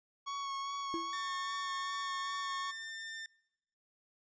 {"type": "tone with vibrato", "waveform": "45% pulse", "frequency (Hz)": 1108.7, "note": "C#6", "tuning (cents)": 0, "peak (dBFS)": -37, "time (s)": [0.26, 2.72], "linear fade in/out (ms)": 20, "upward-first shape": "sine", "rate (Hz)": 2.5, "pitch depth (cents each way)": 20}
{"type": "tone with exponential decay", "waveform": "triangle", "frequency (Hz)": 333.4, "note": "E4", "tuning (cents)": 20, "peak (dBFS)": -31, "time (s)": [0.94, 1.21], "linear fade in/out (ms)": 0, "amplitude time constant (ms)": 58}
{"type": "tone", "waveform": "sawtooth", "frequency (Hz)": 1798, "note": "A6", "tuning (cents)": 37, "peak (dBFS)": -38, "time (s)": [1.13, 3.26], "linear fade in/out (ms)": 2}
{"effects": ["noise-tail reverb RT60 0.9 s tail -24 dB re dry", "resampled to 16000 Hz"]}